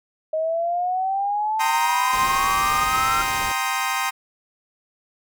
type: exponential sweep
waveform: sine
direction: up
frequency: 625 to 1372 Hz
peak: -20 dBFS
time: 0.33-3.22 s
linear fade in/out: 5 ms
type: chord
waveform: 25% pulse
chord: C minor seventh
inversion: second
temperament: equal with one note detuned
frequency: 784 / 932.3 / 1046.5 / 1253.2 Hz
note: G5 / Bb5 / C6 / Eb6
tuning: 0 / 0 / 0 / +12 cents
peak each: -24 / -25 / -22 / -24 dBFS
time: 1.59-4.11 s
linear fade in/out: 20 ms
type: noise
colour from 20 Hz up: pink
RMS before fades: -33 dBFS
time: 2.13-3.52 s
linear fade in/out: 2 ms
effects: none